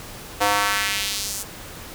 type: tone with high-pass filter sweep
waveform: square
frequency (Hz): 102.2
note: G#2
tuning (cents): -27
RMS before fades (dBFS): -23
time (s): 0.4-1.44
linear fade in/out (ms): 20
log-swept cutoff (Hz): 640 to 8100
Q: 1.3
effects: pink hiss -38 dBFS RMS until 1.94 s